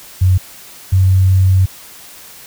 sine tone pair in turn, 92.5 / 94.12 Hz, F#2 / F#2, 0 / +30 cents, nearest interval unison, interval 30 cents, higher second, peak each -7 dBFS, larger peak neither, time 0.21-0.38 / 0.92-1.66 s, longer second, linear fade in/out 10 ms, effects white hiss -37 dBFS RMS until 2.46 s

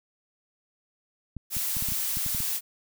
clicks, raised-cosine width 5 ms, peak -24 dBFS, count 10, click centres 1.367 / 1.568 / 1.768 / 1.824 / 1.887 / 1.921 / 2.171 / 2.263 / 2.348 / 2.404 s
blue noise, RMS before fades -29 dBFS, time 1.5-2.61 s, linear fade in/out 50 ms
effects none

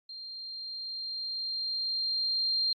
sine tone with level ramp, 4186 Hz, C8, in tune, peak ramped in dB -40 to -22 dBFS, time 0.09-2.73 s, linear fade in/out 5 ms, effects tanh soft clip ceiling -24 dBFS + MP3 32 kbps

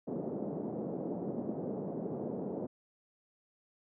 pink band-pass noise, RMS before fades -38 dBFS, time 0.07-2.67 s, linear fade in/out 10 ms, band 170 to 590 Hz, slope 24 dB/octave, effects none

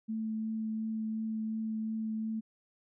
sine tone with vibrato, 220 Hz, A3, in tune, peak -32 dBFS, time 0.08-2.41 s, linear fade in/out 20 ms, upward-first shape triangle, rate 2.8 Hz, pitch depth 11 cents each way, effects none

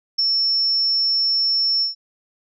sine tone with ADSR envelope, 5400 Hz, E8, 41 cents sharp, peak -14 dBFS, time 0.18-1.95 s, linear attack 12 ms, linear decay 14 ms, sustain -2 dB, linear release 130 ms, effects none

